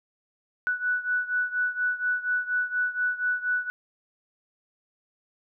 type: beating tone pair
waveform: sine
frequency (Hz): 1480 / 1484.2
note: F#6 / F#6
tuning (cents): 0 / +5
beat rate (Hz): 4.2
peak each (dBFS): -26 / -29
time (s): 0.67-3.7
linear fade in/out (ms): 0
effects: none